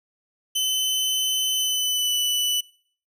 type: tone with pitch glide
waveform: sawtooth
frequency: 3040 to 2977 Hz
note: F#7 to F#7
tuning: +46 to +10 cents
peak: -18 dBFS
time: 0.55-2.61 s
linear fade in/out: 10 ms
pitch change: -36 cents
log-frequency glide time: 1.55-2.14 s
effects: noise-tail reverb RT60 0.5 s tail -21 dB re dry